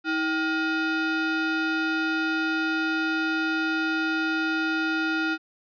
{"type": "ring-modulated tone", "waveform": "square", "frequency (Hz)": 550, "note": "C#5", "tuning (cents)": -14, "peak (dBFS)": -21, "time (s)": [0.04, 5.38], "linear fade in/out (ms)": 50, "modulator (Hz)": 870, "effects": ["resampled to 11025 Hz"]}